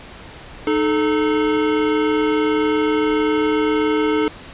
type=tone pair together; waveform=square; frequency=307.2 / 434.4 Hz; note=D#4 / A4; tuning=-22 / -22 cents; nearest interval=tritone; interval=600 cents; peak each=-19 / -19 dBFS; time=0.67-4.28 s; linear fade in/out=2 ms; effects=pink hiss -38 dBFS RMS until 4.53 s + resampled to 8000 Hz